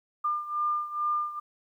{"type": "beating tone pair", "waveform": "sine", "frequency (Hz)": [1200, 1202.3], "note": ["D6", "D6"], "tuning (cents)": [37, 40], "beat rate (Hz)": 2.3, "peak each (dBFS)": [-28, -32], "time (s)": [0.24, 1.4], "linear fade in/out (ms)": 10, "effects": ["11-bit"]}